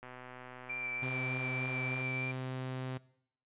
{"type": "click train", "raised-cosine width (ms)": 0.5, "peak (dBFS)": -33, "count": 251, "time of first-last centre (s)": [0.03, 2.014], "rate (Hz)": 126}
{"type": "tone with vibrato", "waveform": "sine", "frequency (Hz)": 2349, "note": "D7", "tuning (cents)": 0, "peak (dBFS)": -36, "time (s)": [0.69, 2.32], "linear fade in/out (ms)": 10, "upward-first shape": "sine", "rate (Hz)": 3.3, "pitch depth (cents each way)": 13}
{"type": "tone", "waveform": "sawtooth", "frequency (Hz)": 129.5, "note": "C3", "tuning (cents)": -17, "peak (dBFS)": -33, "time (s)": [1.02, 2.98], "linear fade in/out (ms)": 10}
{"effects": ["noise-tail reverb RT60 0.7 s tail -21 dB re dry", "resampled to 8000 Hz"]}